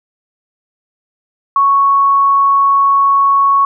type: tone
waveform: sine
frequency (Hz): 1108.7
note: C#6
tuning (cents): 0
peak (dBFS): -7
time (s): 1.56-3.65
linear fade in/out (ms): 2
effects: none